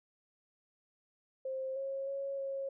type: tone with pitch steps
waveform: sine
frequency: 527 / 543 / 551 / 545 Hz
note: C5 / C#5 / C#5 / C#5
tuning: +12 / -36 / -11 / -29 cents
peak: -35 dBFS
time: 1.45-2.69 s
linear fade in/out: 5 ms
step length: 310 ms
effects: none